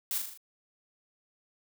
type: noise with echo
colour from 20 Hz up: blue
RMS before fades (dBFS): -32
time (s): 0.11-0.18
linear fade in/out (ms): 0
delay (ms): 39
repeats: 5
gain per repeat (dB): -4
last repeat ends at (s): 0.375
effects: none